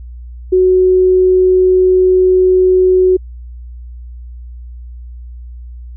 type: tone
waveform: sine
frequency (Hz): 370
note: F#4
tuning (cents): 0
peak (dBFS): -6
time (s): 0.52-3.17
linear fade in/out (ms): 10
effects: added 60 Hz sine -27 dBFS peak until 5.96 s